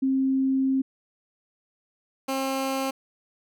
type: tone pair in turn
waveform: sine / 15% pulse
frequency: 266.2 / 267.7 Hz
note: C4 / C4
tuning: +30 / +40 cents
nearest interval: unison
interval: 10 cents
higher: second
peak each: -20 / -19 dBFS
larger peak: second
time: 0.02-0.82 / 2.28-2.91 s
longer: first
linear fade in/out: 10 ms
effects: none